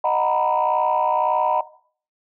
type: chord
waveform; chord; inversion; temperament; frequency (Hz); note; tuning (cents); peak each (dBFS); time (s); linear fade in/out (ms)
sine; B major seventh; first; just; 617.4 / 740.8 / 926 / 987.8; D#5 / F#5 / A#5 / B5; -14 / +2 / -12 / 0; -22; 0.04-1.61; 5
effects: noise-tail reverb RT60 0.5 s tail -17 dB re dry + tanh soft clip ceiling -10 dBFS